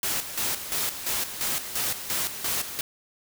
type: noise with tremolo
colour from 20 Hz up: white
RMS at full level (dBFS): -27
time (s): 0.03-2.81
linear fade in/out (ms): 2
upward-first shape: square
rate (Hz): 2.9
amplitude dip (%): 65
effects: none